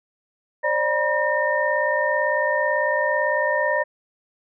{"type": "tone cluster", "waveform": "sine", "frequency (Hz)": [540, 598, 963, 1824], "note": ["C#5", "D5", "B5", "A#6"], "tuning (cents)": [-45, 31, -44, -38], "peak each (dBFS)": [-26, -23, -25, -23], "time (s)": [0.63, 3.84], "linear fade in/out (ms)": 20, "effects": []}